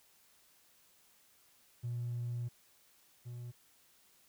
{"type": "tone pair in turn", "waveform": "triangle", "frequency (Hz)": [120, 121.18], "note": ["B2", "B2"], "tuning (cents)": [-49, -32], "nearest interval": "unison", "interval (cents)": 17, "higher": "second", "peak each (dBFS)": [-32, -40], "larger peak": "first", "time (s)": [[1.83, 2.49], [3.25, 3.52]], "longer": "first", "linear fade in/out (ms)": 20, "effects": ["tanh soft clip ceiling -32 dBFS", "white hiss -67 dBFS RMS until 4.28 s"]}